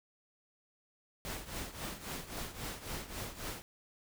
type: noise with tremolo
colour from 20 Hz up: pink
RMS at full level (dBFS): -39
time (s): 1.25-3.62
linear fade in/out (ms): 0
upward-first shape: triangle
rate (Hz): 3.7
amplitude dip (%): 80
effects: none